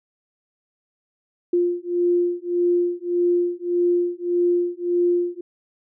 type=beating tone pair; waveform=sine; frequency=350 / 351.7 Hz; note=F4 / F4; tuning=+4 / +12 cents; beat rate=1.7 Hz; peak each=-21 dBFS; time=1.53-5.41 s; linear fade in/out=5 ms; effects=none